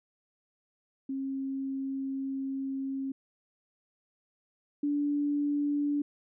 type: tone pair in turn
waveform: sine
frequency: 269.7 / 290 Hz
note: C#4 / D4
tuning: -47 / -22 cents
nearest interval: minor second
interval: 125 cents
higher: second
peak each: -31 / -26 dBFS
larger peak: second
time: 1.09-3.12 / 4.83-6.02 s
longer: first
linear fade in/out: 5 ms
effects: none